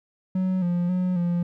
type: tone with pitch steps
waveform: triangle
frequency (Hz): 186.2 / 175.2 / 182.3 / 173.8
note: F#3 / F3 / F#3 / F3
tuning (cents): +11 / +6 / -25 / -8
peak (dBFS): -19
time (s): 0.35-1.43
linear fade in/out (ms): 5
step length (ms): 270
effects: none